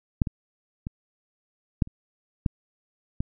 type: clicks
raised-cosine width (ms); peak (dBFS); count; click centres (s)
5; -8 / -17 / -19 / -7 / -29 / -10 / -14; 7; 0.218 / 0.272 / 0.869 / 1.822 / 1.874 / 2.462 / 3.205
effects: none